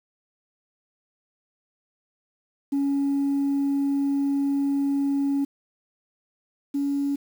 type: tone pair in turn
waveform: sine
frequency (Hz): 279.3 / 281.4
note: C#4 / C#4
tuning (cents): +13 / +26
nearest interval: unison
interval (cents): 13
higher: second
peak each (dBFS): -19 / -21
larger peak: first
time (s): 2.72-5.45 / 6.74-7.16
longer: first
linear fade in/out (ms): 10
effects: tanh soft clip ceiling -18 dBFS + 8-bit